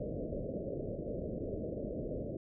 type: low-pass noise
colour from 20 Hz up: white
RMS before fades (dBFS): -39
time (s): 0-2.37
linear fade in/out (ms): 5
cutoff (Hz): 620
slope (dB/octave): 96
effects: none